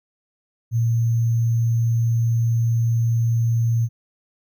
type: tone with sample-and-hold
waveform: sine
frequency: 115.6 Hz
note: A#2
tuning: 14 cents flat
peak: -16 dBFS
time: 0.71-3.89 s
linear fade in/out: 50 ms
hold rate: 6300 Hz
effects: none